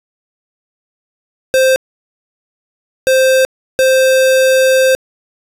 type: tone bursts at uneven times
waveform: square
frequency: 523.3 Hz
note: C5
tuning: in tune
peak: -8 dBFS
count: 3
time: 1.54-1.76 / 3.07-3.45 / 3.79-4.95 s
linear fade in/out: 0 ms
effects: resampled to 32000 Hz + 8-bit